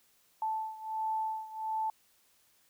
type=beating tone pair; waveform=sine; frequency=877 / 878.4 Hz; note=A5 / A5; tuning=-6 / -3 cents; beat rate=1.4 Hz; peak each=-34 / -37 dBFS; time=0.42-1.9 s; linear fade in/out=2 ms; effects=white hiss -68 dBFS RMS until 2.69 s